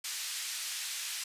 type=band-pass noise; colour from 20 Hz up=white; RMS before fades=-38 dBFS; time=0.04-1.24 s; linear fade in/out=5 ms; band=2000 to 8000 Hz; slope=12 dB/octave; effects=resampled to 32000 Hz